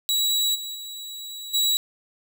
sawtooth tone with level steps, 3897 Hz, B7, 24 cents flat, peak -17 / -28 / -31 / -16 dBFS, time 0.09-1.77 s, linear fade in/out 0 ms, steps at 0.54 / 0.74 / 1.53 s, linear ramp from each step 20 ms, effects none

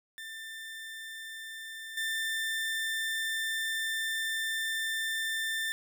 30% pulse tone with level steps, 1786 Hz, A6, 25 cents sharp, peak -38 / -28 dBFS, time 0.18-5.72 s, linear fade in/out 0 ms, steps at 1.97 s, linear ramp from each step 5 ms, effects none

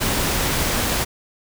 pink noise, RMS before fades -21 dBFS, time 0-1.05 s, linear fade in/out 20 ms, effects none

